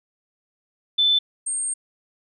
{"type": "tone pair in turn", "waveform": "sine", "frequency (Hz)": [3520, 8583], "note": ["A7", "C9"], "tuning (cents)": [0, 43], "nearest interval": "octave + minor third", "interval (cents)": 1543, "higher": "second", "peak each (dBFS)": [-15, -23], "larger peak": "first", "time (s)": [[0.98, 1.19], [1.46, 1.74]], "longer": "second", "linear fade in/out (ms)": 10, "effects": []}